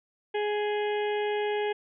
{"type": "harmonic tone with a mistuned harmonic", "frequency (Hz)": 417.1, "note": "G#4", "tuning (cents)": 7, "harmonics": [1, 2, 4, 5, 6, 7, 8], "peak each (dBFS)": [-27, -33, -39, -41, -43, -44, -45], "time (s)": [0.34, 1.73], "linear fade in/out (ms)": 10, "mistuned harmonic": 8, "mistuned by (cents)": -30, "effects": []}